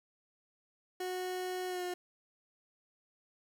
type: tone with pitch glide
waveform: 30% pulse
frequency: 366.6 to 358.6 Hz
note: F#4 to F4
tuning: -16 to +46 cents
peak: -33 dBFS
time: 1-1.94 s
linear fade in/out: 5 ms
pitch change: -38 cents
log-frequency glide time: 1.68-1.83 s
effects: 12-bit